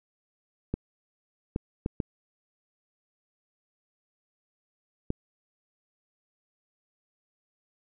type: clicks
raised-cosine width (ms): 3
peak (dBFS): -15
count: 5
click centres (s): 0.74 / 1.561 / 1.861 / 2.002 / 5.104
effects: none